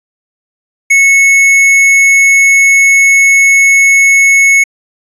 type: tone with hard clipping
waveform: triangle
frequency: 2200 Hz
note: C#7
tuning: 14 cents flat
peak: -5 dBFS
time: 0.9-4.64 s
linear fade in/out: 10 ms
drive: 13 dB
effects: resampled to 24000 Hz